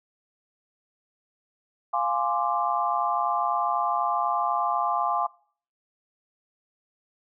sine chord, D half-diminished seventh, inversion first, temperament equal, 698.5 / 830.6 / 1046.5 / 1174.7 Hz, F5 / Ab5 / C6 / D6, 0 / 0 / 0 / 0 cents, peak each -28 dBFS, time 1.93-5.27 s, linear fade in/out 10 ms, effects noise-tail reverb RT60 0.5 s tail -23 dB re dry

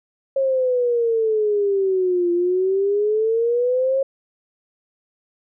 sine exponential two-way sweep, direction down then up, 545 to 345.1 to 545 Hz, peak -16 dBFS, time 0.36-4.03 s, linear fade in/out 5 ms, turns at 2.32 s, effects none

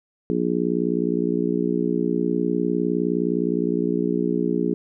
harmonic tone, 59.6 Hz, A#1, 39 cents sharp, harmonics 3 / 4 / 5 / 6 / 7, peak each -26 / -26 / -25 / -27 / -26 dBFS, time 0.3-4.74 s, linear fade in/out 0 ms, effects none

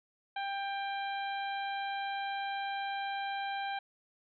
harmonic tone, 792 Hz, G5, 18 cents sharp, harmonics 1 / 2 / 3 / 4 / 5, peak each -35 / -41 / -45 / -47 / -49 dBFS, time 0.36-3.79 s, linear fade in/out 5 ms, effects none

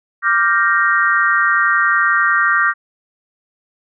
sine chord, G minor seventh, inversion second, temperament equal, 1174.7 / 1396.9 / 1568 / 1864.7 Hz, D6 / F6 / G6 / Bb6, 0 / 0 / 0 / 0 cents, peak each -17 dBFS, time 0.22-2.74 s, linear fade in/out 50 ms, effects none

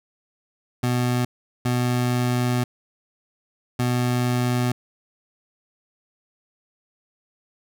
25% pulse tone bursts at uneven times, 123.47 Hz, B2, in tune, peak -16 dBFS, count 3, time 0.83-1.25 / 1.65-2.64 / 3.79-4.72 s, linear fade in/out 5 ms, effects none

